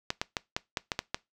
clicks, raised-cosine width 0.2 ms, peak -11 dBFS, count 8, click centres 0.104 / 0.215 / 0.368 / 0.565 / 0.772 / 0.918 / 0.991 / 1.145 s, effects noise-tail reverb RT60 0.2 s tail -22 dB re dry

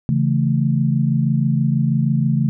sine chord, A major, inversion first, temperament equal, 138.59 / 164.81 / 220 Hz, C#3 / E3 / A3, 0 / 0 / 0 cents, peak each -17 / -20 / -20 dBFS, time 0.09-2.49 s, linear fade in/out 0 ms, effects none

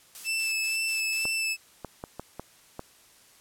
blue noise with tremolo, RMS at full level -40 dBFS, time 0.15-1.32 s, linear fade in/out 0 ms, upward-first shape square, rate 4.1 Hz, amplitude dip 80%
sawtooth tone with vibrato, 2637 Hz, E7, in tune, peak -23 dBFS, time 0.24-1.57 s, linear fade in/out 50 ms, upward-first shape sine, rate 2.1 Hz, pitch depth 17 cents each way
clicks, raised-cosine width 1 ms, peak -21 dBFS, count 6, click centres 1.254 / 1.847 / 2.039 / 2.196 / 2.396 / 2.794 s
effects white hiss -57 dBFS RMS until 3.4 s + low-pass 12000 Hz 12 dB/octave

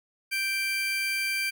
35% pulse tone pair together, 1568 / 2349 Hz, G6 / D7, 0 / 0 cents, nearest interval perfect fifth, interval 700 cents, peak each -33 / -25 dBFS, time 0.31-1.51 s, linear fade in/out 20 ms, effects none

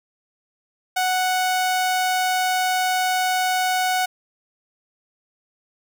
sawtooth tone, 740 Hz, F#5, in tune, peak -15 dBFS, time 0.96-4.06 s, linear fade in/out 10 ms, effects none

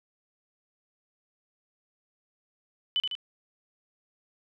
sine tone with echo, 3000 Hz, F#7, 23 cents sharp, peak -23 dBFS, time 2.96-3 s, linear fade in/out 0 ms, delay 76 ms, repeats 2, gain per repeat -4 dB, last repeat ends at 3.152 s, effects none

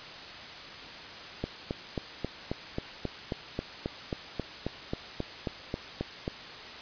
click train, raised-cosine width 2 ms, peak -17 dBFS, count 19, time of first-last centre 1.44-6.279 s, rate 3.72 Hz, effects white hiss -43 dBFS RMS until 6.81 s + resampled to 11025 Hz

